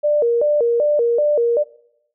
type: tone with vibrato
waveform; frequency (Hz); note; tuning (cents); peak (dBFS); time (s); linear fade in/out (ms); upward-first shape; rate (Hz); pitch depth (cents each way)
sine; 528; C5; +16; -13; 0.03-1.64; 20; square; 2.6; 200
effects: noise-tail reverb RT60 0.8 s tail -22 dB re dry